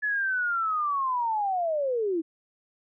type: linear sweep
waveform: sine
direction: down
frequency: 1719 to 311.1 Hz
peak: -24 dBFS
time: 0.02-2.22 s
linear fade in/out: 20 ms
effects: none